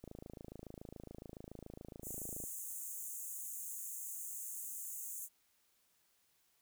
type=click train; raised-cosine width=2 ms; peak=-35 dBFS; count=66; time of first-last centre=0.04-2.439 s; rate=27.1 Hz
type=high-pass noise; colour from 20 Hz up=pink; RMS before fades=-45 dBFS; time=2.02-5.29 s; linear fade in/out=50 ms; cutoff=6500 Hz; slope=96 dB/octave
effects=white hiss -75 dBFS RMS until 6.61 s